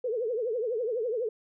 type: tone with vibrato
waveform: sine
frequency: 466.2 Hz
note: A#4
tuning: in tune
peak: -27 dBFS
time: 0.04-1.29 s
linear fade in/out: 5 ms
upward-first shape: triangle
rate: 12 Hz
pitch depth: 200 cents each way
effects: none